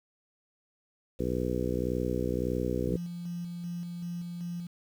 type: harmonic tone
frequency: 61.74 Hz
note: B1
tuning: in tune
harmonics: 1 / 2 / 3 / 4 / 5 / 6 / 7 / 8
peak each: -36 / -36 / -36 / -36 / -36 / -36 / -36 / -36 dBFS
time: 1.19-2.97 s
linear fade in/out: 10 ms
type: tone with tremolo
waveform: sine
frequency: 173.4 Hz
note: F3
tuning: 12 cents flat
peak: -33 dBFS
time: 2.87-4.67 s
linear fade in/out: 5 ms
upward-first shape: square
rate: 2.6 Hz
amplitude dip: 25%
effects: 9-bit